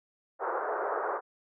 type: band-pass noise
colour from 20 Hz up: pink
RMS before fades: -32 dBFS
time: 0.39-1.21 s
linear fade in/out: 50 ms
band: 400 to 1500 Hz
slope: 48 dB/octave
effects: none